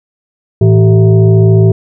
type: tone with frequency modulation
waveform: sine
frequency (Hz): 110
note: A2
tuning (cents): 0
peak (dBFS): -3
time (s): 0.61-1.72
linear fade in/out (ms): 5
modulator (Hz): 274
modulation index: 0.93
effects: none